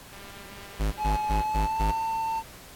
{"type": "click train", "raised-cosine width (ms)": 0.3, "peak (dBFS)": -32, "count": 261, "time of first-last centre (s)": [0.13, 1.437], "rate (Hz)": 199}
{"type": "tone bursts", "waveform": "square", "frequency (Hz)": 51.91, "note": "G#1", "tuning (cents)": 0, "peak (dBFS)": -24, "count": 5, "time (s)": [0.79, 1.92], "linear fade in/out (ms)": 20, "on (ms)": 130, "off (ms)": 120}
{"type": "tone with pitch glide", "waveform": "triangle", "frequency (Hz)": [850, 895.9], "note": ["G#5", "A5"], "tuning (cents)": [40, 31], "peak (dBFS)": -24, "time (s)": [0.97, 2.43], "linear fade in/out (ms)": 50, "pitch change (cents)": 91, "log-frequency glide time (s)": [1.37, 1.89]}
{"effects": ["pink hiss -47 dBFS RMS until 2.75 s", "AAC 64 kbps"]}